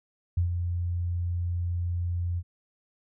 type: tone with ADSR envelope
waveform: sine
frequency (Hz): 87.31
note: F2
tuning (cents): 0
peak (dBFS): -20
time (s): 0.37-2.43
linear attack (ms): 6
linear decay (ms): 110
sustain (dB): -6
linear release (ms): 51
effects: none